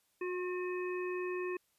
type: harmonic tone with a mistuned harmonic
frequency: 362.4 Hz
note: F#4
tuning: 36 cents flat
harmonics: 1 / 3 / 5 / 7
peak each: -35 / -45 / -47 / -46 dBFS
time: 0.21-1.57 s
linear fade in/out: 5 ms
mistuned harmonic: 3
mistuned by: -18 cents
effects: white hiss -75 dBFS RMS until 1.78 s + resampled to 32000 Hz